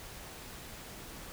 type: silence
effects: pink hiss -47 dBFS RMS until 1.32 s